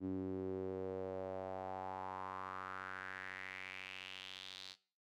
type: tone with band-pass filter sweep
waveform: sawtooth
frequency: 94.2 Hz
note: F#2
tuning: 32 cents sharp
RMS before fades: -45 dBFS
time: 0-4.76 s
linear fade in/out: 50 ms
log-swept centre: 280 to 4200 Hz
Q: 3.9
effects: noise-tail reverb RT60 0.4 s tail -18 dB re dry